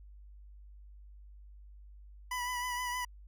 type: tone with vibrato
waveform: 25% pulse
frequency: 987.8 Hz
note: B5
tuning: in tune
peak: -30 dBFS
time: 2.31-3.05 s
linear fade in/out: 5 ms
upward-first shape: triangle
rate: 6.4 Hz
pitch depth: 34 cents each way
effects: added 50 Hz sine -50 dBFS peak until 3.27 s